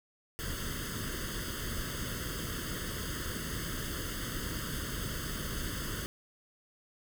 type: noise with comb filter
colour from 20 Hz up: pink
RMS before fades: -37 dBFS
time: 0.39-6.06 s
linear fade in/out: 0 ms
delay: 0.62 ms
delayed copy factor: +1
effects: none